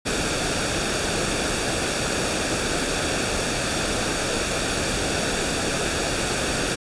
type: noise with comb filter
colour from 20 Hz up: pink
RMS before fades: -24 dBFS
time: 0.05-6.76 s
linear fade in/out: 20 ms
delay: 0.98 ms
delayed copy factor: -0.5
effects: resampled to 22050 Hz